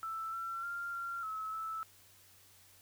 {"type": "tone with pitch steps", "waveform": "sine", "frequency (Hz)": [1324, 1351, 1392, 1379, 1294, 1313], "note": ["E6", "E6", "F6", "F6", "E6", "E6"], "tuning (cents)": [7, 42, -6, -22, -32, -7], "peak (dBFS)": -37, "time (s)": [0.03, 1.83], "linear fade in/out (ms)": 0, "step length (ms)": 300, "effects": ["added 95 Hz sine -70 dBFS peak until 2.81 s", "white hiss -62 dBFS RMS until 2.81 s"]}